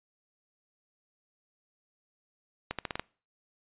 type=accelerating click train; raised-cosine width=0.3 ms; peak=-16 dBFS; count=6; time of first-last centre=2.71-2.996 s; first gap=77 ms; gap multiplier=0.85; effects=noise-tail reverb RT60 0.4 s tail -24 dB re dry + resampled to 8000 Hz